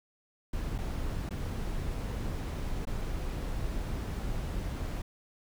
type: noise with dropouts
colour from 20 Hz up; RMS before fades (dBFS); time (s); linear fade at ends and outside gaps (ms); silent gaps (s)
brown; -34; 0.53-5.02; 5; 0.781-0.785 / 1.292-1.307 / 2.853-2.87
effects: none